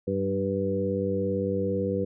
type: harmonic tone with a mistuned harmonic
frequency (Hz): 97.8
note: G2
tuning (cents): -4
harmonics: 1 / 2 / 3 / 4 / 5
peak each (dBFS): -33 / -30 / -34 / -32 / -28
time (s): 0.07-2.05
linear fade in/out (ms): 10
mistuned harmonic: 2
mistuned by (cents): -19
effects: none